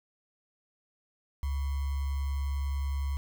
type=tone with sample-and-hold; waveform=sine; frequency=69.6 Hz; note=C#2; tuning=8 cents sharp; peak=-28 dBFS; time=1.43-3.17 s; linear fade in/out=0 ms; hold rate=1050 Hz; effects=none